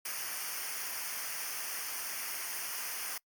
white noise with comb filter, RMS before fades -38 dBFS, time 0.05-3.18 s, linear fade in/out 5 ms, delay 0.26 ms, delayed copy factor -0.8, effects noise-tail reverb RT60 0.1 s tail -26 dB re dry + Opus 48 kbps

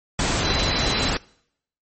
sine tone in noise, 4018 Hz, B7, 29 cents sharp, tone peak -26 dBFS, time 0.44-1.09 s, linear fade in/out 2 ms, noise pink, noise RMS -22 dBFS, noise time 0.19-1.17 s, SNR -7 dB, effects noise-tail reverb RT60 0.7 s tail -24 dB re dry + MP3 32 kbps

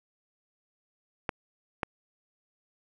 clicks, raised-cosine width 0.5 ms, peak -13 dBFS, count 2, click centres 1.292 / 1.832 s, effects none

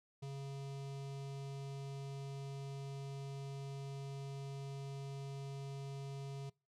square tone with notch filter, 138 Hz, C#3, 7 cents flat, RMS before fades -45 dBFS, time 0.22-6.5 s, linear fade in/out 10 ms, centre 1600 Hz, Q 1.2, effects noise-tail reverb RT60 0.3 s tail -25 dB re dry + low-pass 8000 Hz 12 dB/octave

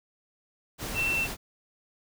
sine tone in noise, 2688 Hz, E7, 33 cents sharp, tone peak -25 dBFS, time 0.94-1.28 s, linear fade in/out 50 ms, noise pink, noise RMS -35 dBFS, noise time 0.78-1.37 s, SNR +7 dB, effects none

